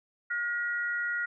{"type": "tone pair together", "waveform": "sine", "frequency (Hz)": [1431, 1910.2], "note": ["F6", "A#6"], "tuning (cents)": [42, 42], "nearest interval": "perfect fourth", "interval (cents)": 500, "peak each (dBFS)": [-30, -33], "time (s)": [0.3, 1.26], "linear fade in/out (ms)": 10, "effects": []}